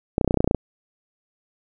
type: clicks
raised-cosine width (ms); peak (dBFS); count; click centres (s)
2; -5; 12; 0.181 / 0.212 / 0.246 / 0.277 / 0.309 / 0.343 / 0.373 / 0.405 / 0.444 / 0.476 / 0.511 / 0.547
effects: none